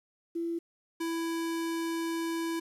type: tone pair in turn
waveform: sine / square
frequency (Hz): 336.6 / 331.2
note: E4 / E4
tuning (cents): +36 / +8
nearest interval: unison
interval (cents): 28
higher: first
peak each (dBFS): -30 / -31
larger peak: first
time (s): 0.35-0.59 / 1-2.6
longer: second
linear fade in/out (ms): 10
effects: resampled to 32000 Hz + 10-bit